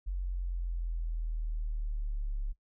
sine exponential sweep, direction down, 46.25 to 34.74 Hz, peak -31 dBFS, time 0.06-2.53 s, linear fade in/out 20 ms, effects noise-tail reverb RT60 0.1 s tail -18 dB re dry

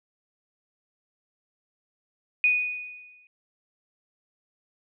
sine tone with exponential decay, 2477 Hz, D#7, 8 cents flat, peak -16 dBFS, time 2.44-3.27 s, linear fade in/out 1 ms, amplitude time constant 180 ms, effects none

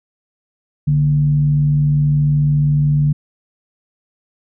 sine tone with frequency modulation, 146.83 Hz, D3, in tune, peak -11 dBFS, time 0.87-3.13 s, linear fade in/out 10 ms, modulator 85.7 Hz, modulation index 0.29, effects none

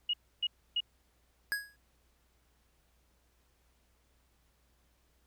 sine tone bursts, 2884 Hz, F#7, 45 cents flat, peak -28 dBFS, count 3, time 0.09-0.805 s, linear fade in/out 5 ms, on 45 ms, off 290 ms
square tone with exponential decay, 1661.2 Hz, G#6, in tune, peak -28 dBFS, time 1.52-1.76 s, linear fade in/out 0 ms, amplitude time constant 51 ms
effects added 60 Hz sine -70 dBFS peak until 5.26 s + pink hiss -73 dBFS RMS until 5.26 s

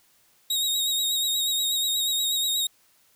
sawtooth tone with vibrato, 3771 Hz, A#7, 19 cents sharp, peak -20 dBFS, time 0.5-2.67 s, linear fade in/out 5 ms, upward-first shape triangle, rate 8.3 Hz, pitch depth 45 cents each way, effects white hiss -62 dBFS RMS until 3.15 s

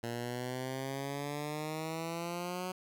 10% pulse exponential sweep, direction up, 116.54 to 185 Hz, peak -28 dBFS, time 0.03-2.72 s, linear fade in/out 5 ms, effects none

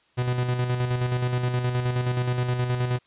45% pulse tone with tremolo, 124.1 Hz, B2, 9 cents sharp, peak -21 dBFS, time 0.17-2.99 s, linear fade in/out 20 ms, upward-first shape square, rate 9.5 Hz, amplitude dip 45%, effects white hiss -63 dBFS RMS until 3.06 s + resampled to 8000 Hz

